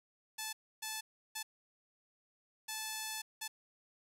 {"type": "tone bursts at uneven times", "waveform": "5% pulse", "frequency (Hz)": 872, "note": "A5", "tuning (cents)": -16, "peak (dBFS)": -27, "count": 5, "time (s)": [[0.38, 0.53], [0.82, 1.01], [1.35, 1.43], [2.68, 3.22], [3.41, 3.48]], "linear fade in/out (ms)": 10, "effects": []}